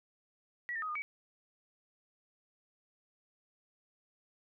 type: tone with pitch steps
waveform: sine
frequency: 1931 / 1804 / 1259 / 1219 / 2270 Hz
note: B6 / A6 / D#6 / D#6 / C#7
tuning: -39 / +43 / +20 / -36 / +41 cents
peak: -35 dBFS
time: 0.69-1.02 s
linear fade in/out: 0 ms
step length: 66 ms
effects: none